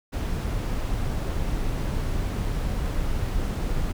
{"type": "noise", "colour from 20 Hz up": "brown", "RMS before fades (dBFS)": -26, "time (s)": [0.12, 3.93], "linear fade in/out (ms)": 20, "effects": []}